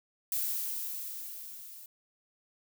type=noise with level ramp; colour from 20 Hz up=violet; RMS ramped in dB=-31 to -49 dBFS; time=0.32-1.86 s; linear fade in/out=2 ms; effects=none